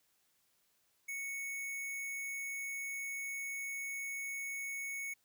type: tone with sample-and-hold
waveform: sine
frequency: 2217 Hz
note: C#7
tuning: in tune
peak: -38 dBFS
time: 1.08-5.14 s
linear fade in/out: 10 ms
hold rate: 8820 Hz
effects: white hiss -75 dBFS RMS until 5.24 s